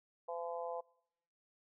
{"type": "harmonic tone", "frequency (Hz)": 170, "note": "F3", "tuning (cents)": -46, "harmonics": [3, 4, 5, 6], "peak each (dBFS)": [-42, -44, -46, -48], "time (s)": [0.28, 0.81], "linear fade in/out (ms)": 10, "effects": ["noise-tail reverb RT60 0.8 s tail -25 dB re dry"]}